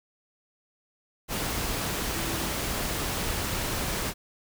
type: tone in noise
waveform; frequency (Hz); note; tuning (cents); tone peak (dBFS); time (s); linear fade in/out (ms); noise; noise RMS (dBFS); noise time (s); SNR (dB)
sine; 331.2; E4; +8; -36; 2.12-2.52; 50; pink; -30; 1.28-4.14; -9
effects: none